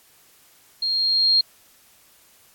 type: tone with level ramp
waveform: sine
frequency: 4230 Hz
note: C8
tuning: 18 cents sharp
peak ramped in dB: -21 to -13 dBFS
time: 0.82-1.41 s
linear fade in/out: 5 ms
effects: white hiss -55 dBFS RMS until 2.54 s + AAC 64 kbps